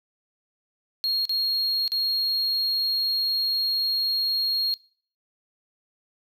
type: tone with dropouts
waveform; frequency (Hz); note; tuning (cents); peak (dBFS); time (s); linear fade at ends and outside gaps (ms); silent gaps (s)
triangle; 4269; C8; +34; -21; 1.04-4.74; 0; 1.253-1.294 / 1.878-1.919
effects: noise-tail reverb RT60 0.5 s tail -24 dB re dry